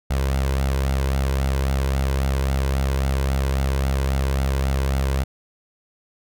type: tone with flanger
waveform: sawtooth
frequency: 67.3 Hz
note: C2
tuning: 49 cents sharp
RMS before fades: -21 dBFS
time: 0.1-5.24 s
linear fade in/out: 10 ms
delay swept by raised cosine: 1.4 to 2.02 ms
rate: 3.7 Hz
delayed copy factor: +0.5
effects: none